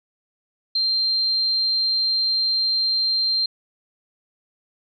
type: tone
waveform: sine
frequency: 4163 Hz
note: C8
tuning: 10 cents flat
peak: -18 dBFS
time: 0.75-3.46 s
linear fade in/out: 5 ms
effects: none